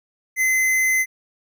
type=tone; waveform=square; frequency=2049 Hz; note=C7; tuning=37 cents flat; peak=-17 dBFS; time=0.36-1.06 s; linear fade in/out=50 ms; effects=none